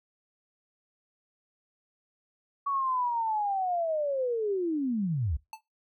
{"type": "linear sweep", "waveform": "sine", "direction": "down", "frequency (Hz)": [1131, 61.74], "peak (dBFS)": -26, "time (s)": [2.66, 5.37], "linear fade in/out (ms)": 10}
{"type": "tone with exponential decay", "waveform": "square", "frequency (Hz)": 880, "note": "A5", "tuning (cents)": 0, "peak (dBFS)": -35, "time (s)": [5.53, 5.61], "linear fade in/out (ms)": 2, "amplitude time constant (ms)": 17}
{"effects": ["noise-tail reverb RT60 0.2 s tail -20 dB re dry"]}